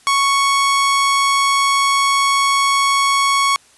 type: tone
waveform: sawtooth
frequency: 1108.7 Hz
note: C#6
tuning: in tune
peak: -9 dBFS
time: 0.07-3.56 s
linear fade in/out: 0 ms
effects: white hiss -50 dBFS RMS until 3.77 s + resampled to 24000 Hz